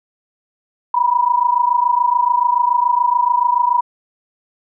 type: tone pair together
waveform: sine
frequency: 960.8 / 987.8 Hz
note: B5 / B5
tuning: -48 / 0 cents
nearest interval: unison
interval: 48 cents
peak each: -15 dBFS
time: 0.94-3.81 s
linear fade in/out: 5 ms
effects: none